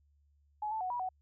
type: tone with pitch steps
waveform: sine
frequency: 846 / 878 / 738 / 970 / 745 Hz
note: G#5 / A5 / F#5 / B5 / F#5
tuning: +32 / -4 / -5 / -31 / +12 cents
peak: -33 dBFS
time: 0.62-1.09 s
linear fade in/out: 5 ms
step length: 94 ms
effects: added 72 Hz sine -66 dBFS peak until 1.21 s